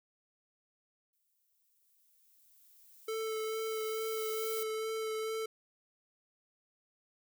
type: noise with exponential growth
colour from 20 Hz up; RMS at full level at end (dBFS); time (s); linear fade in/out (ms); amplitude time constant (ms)
violet; -40; 1.13-4.63; 2; 760
type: tone with vibrato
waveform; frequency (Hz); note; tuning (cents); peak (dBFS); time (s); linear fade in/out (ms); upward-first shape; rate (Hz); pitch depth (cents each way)
square; 440; A4; 0; -35; 3.08-5.46; 5; sine; 2.3; 13
effects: none